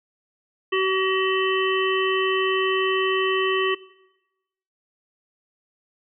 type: harmonic tone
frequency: 379.6 Hz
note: F#4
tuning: 44 cents sharp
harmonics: 1 / 3 / 5 / 7 / 8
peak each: -21 / -26 / -28 / -29 / -30 dBFS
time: 0.72-3.75 s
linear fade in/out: 10 ms
effects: noise-tail reverb RT60 1.0 s tail -20 dB re dry